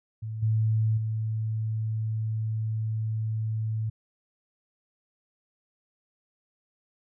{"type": "tone with level steps", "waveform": "sine", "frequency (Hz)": 110, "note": "A2", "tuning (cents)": 0, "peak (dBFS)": [-31, -21, -26], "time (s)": [0.22, 3.9], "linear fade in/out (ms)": 10, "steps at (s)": [0.42, 0.97], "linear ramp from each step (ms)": 10, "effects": []}